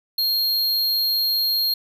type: tone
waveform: square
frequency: 4235 Hz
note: C8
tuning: 20 cents sharp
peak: -19 dBFS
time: 0.18-1.74 s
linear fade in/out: 5 ms
effects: none